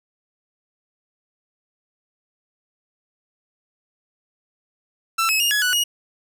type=tone with pitch steps; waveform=sawtooth; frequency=1336 / 2575 / 2838 / 1685 / 1480 / 2884 Hz; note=E6 / E7 / F7 / G#6 / F#6 / F#7; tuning=+23 / -41 / +27 / +25 / 0 / -45 cents; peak=-14 dBFS; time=5.18-5.84 s; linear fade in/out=10 ms; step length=110 ms; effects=none